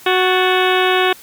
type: harmonic tone with a mistuned harmonic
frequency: 370 Hz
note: F#4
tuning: in tune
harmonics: 1 / 2 / 3 / 4 / 5 / 6 / 7 / 8 / 9 / 10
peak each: -16 / -19 / -21 / -22 / -23 / -24 / -24 / -25 / -26 / -26 dBFS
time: 0.06-1.13 s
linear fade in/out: 5 ms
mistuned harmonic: 5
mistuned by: -85 cents
effects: white hiss -41 dBFS RMS until 1.22 s